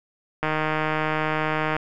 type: click train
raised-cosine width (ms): 0.5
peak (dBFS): -9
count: 208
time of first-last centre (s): 0.43-1.765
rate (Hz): 155
effects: none